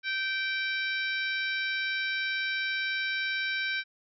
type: harmonic tone with a mistuned harmonic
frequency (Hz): 777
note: G5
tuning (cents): -16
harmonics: 2 / 3 / 4 / 5 / 6 / 7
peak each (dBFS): -31 / -33 / -41 / -37 / -45 / -44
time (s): 0.03-3.84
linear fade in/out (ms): 50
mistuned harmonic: 6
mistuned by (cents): +18
effects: none